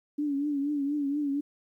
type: tone with vibrato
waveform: sine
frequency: 286.9 Hz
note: D4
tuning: 40 cents flat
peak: -26 dBFS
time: 0.18-1.41 s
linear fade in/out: 10 ms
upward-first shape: triangle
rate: 4.2 Hz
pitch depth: 81 cents each way
effects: 11-bit